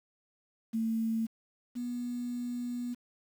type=tone pair in turn; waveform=sine; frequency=224.7 / 243.4 Hz; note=A3 / B3; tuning=+37 / -25 cents; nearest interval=minor second; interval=138 cents; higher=second; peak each=-28 / -33 dBFS; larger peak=first; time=0.73-1.27 / 1.75-2.95 s; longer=second; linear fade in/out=20 ms; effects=9-bit